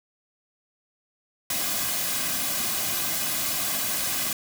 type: noise with comb filter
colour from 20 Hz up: white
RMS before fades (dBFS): -27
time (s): 1.5-4.33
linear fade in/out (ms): 2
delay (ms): 2.2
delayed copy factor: -0.6
effects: none